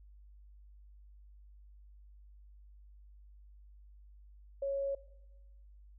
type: tone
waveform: sine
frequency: 553 Hz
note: C#5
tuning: 4 cents flat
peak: -32 dBFS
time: 4.62-4.95 s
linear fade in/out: 5 ms
effects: noise-tail reverb RT60 1.0 s tail -18 dB re dry + added 50 Hz sine -54 dBFS peak until 5.98 s